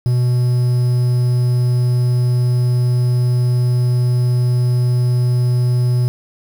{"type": "tone with quantisation", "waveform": "triangle", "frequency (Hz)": 123.47, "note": "B2", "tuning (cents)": 0, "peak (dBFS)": -10, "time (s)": [0.06, 6.08], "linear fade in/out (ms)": 0, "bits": 6, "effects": []}